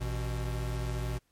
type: tone pair together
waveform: square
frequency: 54.7 / 122.8 Hz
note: A1 / B2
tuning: -9 / -9 cents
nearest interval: octave + major second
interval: 1400 cents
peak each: -34 / -35 dBFS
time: 0-1.19 s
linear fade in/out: 20 ms
effects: pink hiss -73 dBFS RMS until 1.31 s + MP3 64 kbps